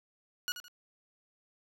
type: tone with echo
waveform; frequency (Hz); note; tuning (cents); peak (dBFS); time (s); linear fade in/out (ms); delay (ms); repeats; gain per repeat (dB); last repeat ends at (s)
15% pulse; 1450; F#6; -35; -25; 0.48-0.52; 0; 81; 2; -10; 0.682
effects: none